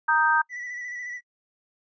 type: chord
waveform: sine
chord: Eb major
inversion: second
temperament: equal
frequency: 932.3 / 1244.5 / 1568 Hz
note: Bb5 / Eb6 / G6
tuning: 0 / 0 / 0 cents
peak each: -22 / -25 / -21 dBFS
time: 0.08-0.42 s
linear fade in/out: 10 ms
type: tone with vibrato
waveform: triangle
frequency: 1963 Hz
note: B6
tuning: 11 cents flat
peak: -31 dBFS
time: 0.49-1.21 s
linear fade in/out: 50 ms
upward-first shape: square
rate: 14 Hz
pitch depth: 27 cents each way
effects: noise-tail reverb RT60 0.1 s tail -24 dB re dry + resampled to 16000 Hz